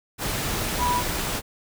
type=tone in noise; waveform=sine; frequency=980 Hz; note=B5; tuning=14 cents flat; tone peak=-21 dBFS; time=0.78-1.03 s; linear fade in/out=50 ms; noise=pink; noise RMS=-27 dBFS; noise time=0.18-1.42 s; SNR=+3 dB; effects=none